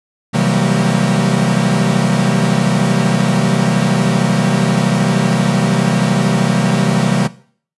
45% pulse tone cluster, 130.4 / 161 / 181.9 / 194.7 / 230.2 Hz, C3 / E3 / F#3 / G3 / A#3, -5 / -41 / -29 / -12 / -22 cents, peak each -18 dBFS, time 0.33-7.28 s, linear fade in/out 20 ms, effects noise-tail reverb RT60 0.5 s tail -18 dB re dry + resampled to 24000 Hz

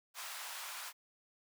pink high-pass noise, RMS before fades -45 dBFS, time 0.14-0.93 s, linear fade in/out 50 ms, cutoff 850 Hz, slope 24 dB/octave, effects none

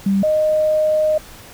sine tone pair in turn, 196 / 617.6 Hz, G3 / D#5, 0 / -13 cents, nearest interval octave + minor sixth, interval 1987 cents, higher second, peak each -13 dBFS, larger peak neither, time 0.06-0.23 / 0.23-1.18 s, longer second, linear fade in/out 5 ms, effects pink hiss -40 dBFS RMS until 1.53 s

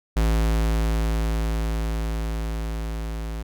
square tone with level ramp, 55 Hz, A1, in tune, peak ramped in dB -18 to -29 dBFS, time 0.16-3.43 s, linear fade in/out 10 ms, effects none

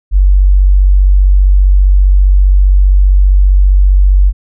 sine tone, 47.57 Hz, F#1, 49 cents sharp, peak -3 dBFS, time 0.11-4.33 s, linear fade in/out 50 ms, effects none

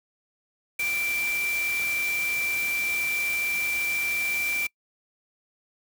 sine tone in noise, 2349 Hz, D7, in tune, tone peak -25 dBFS, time 0.79-4.67 s, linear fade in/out 5 ms, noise white, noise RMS -35 dBFS, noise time 0.79-4.67 s, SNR +7 dB, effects noise-tail reverb RT60 0.1 s tail -26 dB re dry

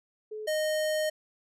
sine / square tone pair in turn, 429.3 / 618.1 Hz, A4 / D#5, -43 / -12 cents, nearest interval tritone, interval 631 cents, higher second, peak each -35 / -27 dBFS, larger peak second, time 0.31-0.47 / 0.47-1.1 s, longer second, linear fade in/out 10 ms, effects resampled to 32000 Hz

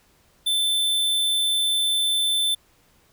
square tone, 3535 Hz, A7, 7 cents sharp, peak -20 dBFS, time 0.46-2.55 s, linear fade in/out 10 ms, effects pink hiss -60 dBFS RMS until 3.12 s

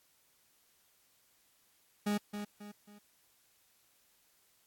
40% pulse tone with echo, 206.6 Hz, G#3, 9 cents flat, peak -29 dBFS, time 2.06-2.18 s, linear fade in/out 10 ms, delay 270 ms, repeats 3, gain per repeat -8 dB, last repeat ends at 2.99 s, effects white hiss -70 dBFS RMS until 4.66 s + AAC 64 kbps

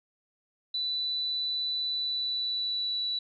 sine tone with pitch glide, 3978 to 3944 Hz, B7 to B7, +12 to -3 cents, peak -28 dBFS, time 0.74-3.19 s, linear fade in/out 5 ms, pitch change -15 cents, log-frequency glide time 1.89-3 s, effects none

